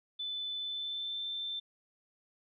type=tone with pitch glide; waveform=sine; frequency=3507 to 3554 Hz; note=A7 to A7; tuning=-6 to +17 cents; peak=-35 dBFS; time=0.19-1.6 s; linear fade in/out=10 ms; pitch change=+23 cents; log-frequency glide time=0.58-1.25 s; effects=none